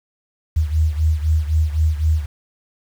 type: beating tone pair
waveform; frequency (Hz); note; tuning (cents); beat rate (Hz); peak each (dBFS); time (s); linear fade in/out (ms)
sine; 77.3 / 81.2; D#2 / E2; -11 / -26; 3.9; -16 / -20; 0.56-2.26; 10
effects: 7-bit